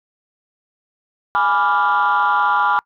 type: chord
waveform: sine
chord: G# diminished seventh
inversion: none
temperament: equal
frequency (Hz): 830.6 / 987.8 / 1174.7 / 1396.9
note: G#5 / B5 / D6 / F6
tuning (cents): 0 / 0 / 0 / 0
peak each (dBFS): -18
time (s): 1.35-2.79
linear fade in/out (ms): 0
effects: noise-tail reverb RT60 0.1 s tail -25 dB re dry + tanh soft clip ceiling -8 dBFS